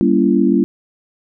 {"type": "chord", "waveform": "sine", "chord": "G diminished seventh", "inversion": "none", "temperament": "just", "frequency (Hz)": [196, 235.2, 282.2, 338.7], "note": ["G3", "Bb3", "Db4", "Fb4"], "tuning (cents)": [0, 16, 31, 47], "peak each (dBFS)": -16, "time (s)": [0.01, 0.64], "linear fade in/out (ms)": 0, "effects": []}